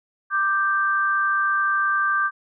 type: tone pair together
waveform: sine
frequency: 1182 / 1567.8 Hz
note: D6 / G6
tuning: +11 / 0 cents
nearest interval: perfect fourth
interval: 489 cents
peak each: -21 dBFS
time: 0.3-2.31 s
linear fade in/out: 50 ms
effects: none